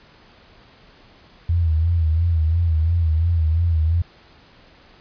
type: tone with vibrato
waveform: sine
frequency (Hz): 82.2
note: E2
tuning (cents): -4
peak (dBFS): -15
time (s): 1.49-4.02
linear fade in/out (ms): 5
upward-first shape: sine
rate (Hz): 2.9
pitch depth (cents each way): 81
effects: pink hiss -50 dBFS RMS until 5 s + resampled to 11025 Hz

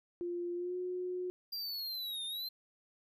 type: tone with pitch glide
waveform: sine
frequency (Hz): 349.2 to 362.8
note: F4 to F#4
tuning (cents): 0 to -34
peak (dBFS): -35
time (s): 0.21-1.3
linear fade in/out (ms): 0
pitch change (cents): +66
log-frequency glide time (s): 0.55-0.76
type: linear two-way sweep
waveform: square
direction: down then up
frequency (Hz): 4794 to 3602 to 4159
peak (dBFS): -38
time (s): 1.52-2.49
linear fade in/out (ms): 10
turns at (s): 2.25
effects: none

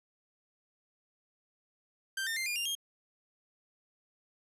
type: tone with pitch steps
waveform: sawtooth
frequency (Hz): 1568 / 1811.6 / 2093 / 2418 / 2794 / 3228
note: G6 / A#6 / C7 / D7 / F7 / G#7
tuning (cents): 0 / -50 / 0 / +50 / 0 / -50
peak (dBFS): -29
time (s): 2.17-2.752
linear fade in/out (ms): 5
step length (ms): 97
effects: resampled to 32000 Hz + 11-bit

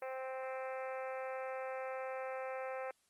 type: harmonic tone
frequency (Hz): 261.6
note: C4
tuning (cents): 0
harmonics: 2 / 3 / 4 / 5 / 6 / 7 / 8 / 9 / 10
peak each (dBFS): -41 / -46 / -52 / -50 / -54 / -54 / -55 / -56 / -59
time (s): 0.02-2.91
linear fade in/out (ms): 2
effects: white hiss -75 dBFS RMS until 3.09 s + Opus 32 kbps

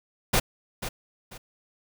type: noise with echo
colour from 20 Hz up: pink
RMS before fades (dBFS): -21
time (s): 0.33-0.4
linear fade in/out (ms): 10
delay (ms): 490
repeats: 2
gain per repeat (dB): -11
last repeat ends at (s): 1.38
effects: none

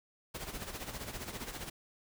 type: noise with tremolo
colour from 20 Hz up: pink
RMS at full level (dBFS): -40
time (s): 0.34-1.7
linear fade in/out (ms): 10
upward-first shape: sine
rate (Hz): 15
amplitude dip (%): 65
effects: none

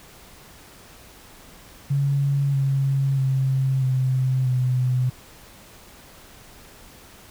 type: tone with pitch steps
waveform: sine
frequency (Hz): 140 / 136.57 / 133.22 / 129.95 / 126.76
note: C#3 / C#3 / C3 / C3 / B2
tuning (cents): +18 / -25 / +32 / -11 / +46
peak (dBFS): -18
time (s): 1.9-5.1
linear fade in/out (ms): 10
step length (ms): 640
effects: pink hiss -47 dBFS RMS until 7.3 s

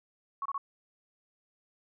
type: tone bursts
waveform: sine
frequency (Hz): 1108.7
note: C#6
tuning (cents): 0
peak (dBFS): -31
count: 3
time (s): 0.42-0.579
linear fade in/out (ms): 2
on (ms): 35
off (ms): 27
effects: none

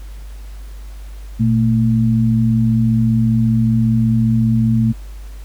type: tone pair together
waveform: sine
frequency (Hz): 118.5 / 223.7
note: A#2 / A3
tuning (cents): +29 / +29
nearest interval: major seventh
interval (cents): 1100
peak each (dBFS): -14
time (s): 1.39-4.93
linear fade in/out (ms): 20
effects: added 50 Hz sine -29 dBFS peak until 5.44 s + pink hiss -47 dBFS RMS until 5.44 s

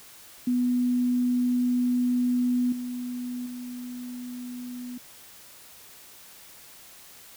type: tone with level steps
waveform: sine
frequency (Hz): 246.9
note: B3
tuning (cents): 0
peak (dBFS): -21 / -30 / -34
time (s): 0.47-4.98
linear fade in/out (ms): 5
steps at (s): 2.72 / 3.46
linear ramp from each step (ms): 5
effects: white hiss -49 dBFS RMS until 7.36 s

